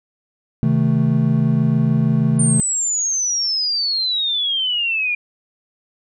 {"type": "chord", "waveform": "triangle", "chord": "A diminished", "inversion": "first", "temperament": "just", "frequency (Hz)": [132, 158.4, 220], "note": ["C3", "Eb3", "A3"], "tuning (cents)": [16, 31, 0], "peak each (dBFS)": -16, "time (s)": [0.63, 2.6], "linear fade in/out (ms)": 0}
{"type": "exponential sweep", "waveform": "sine", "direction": "down", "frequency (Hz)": [9040, 2400], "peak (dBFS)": -17, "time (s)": [2.39, 5.15], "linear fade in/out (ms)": 5}
{"effects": []}